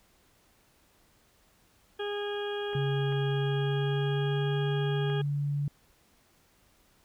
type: harmonic tone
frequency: 410.4 Hz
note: G#4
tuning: 21 cents flat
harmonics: 1 / 2 / 3 / 4 / 6 / 7 / 8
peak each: -32 / -41 / -46 / -41 / -50 / -49 / -42 dBFS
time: 1.99-5.22 s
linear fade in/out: 10 ms
type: clicks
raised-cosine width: 0.5 ms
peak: -31 dBFS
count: 3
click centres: 2.733 / 3.124 / 5.1 s
type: tone with pitch glide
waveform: sine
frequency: 138.59 to 143.64 Hz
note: C#3 to D3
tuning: 0 to -38 cents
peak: -27 dBFS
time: 2.75-5.68 s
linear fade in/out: 2 ms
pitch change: +62 cents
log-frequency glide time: 3.3-4.6 s
effects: pink hiss -65 dBFS RMS until 7.04 s